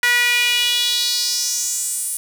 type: tone with high-pass filter sweep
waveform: sawtooth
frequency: 484.8 Hz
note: B4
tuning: 32 cents flat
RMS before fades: -19 dBFS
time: 0.03-2.17 s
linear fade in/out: 2 ms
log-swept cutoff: 1800 to 10000 Hz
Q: 3.7
effects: none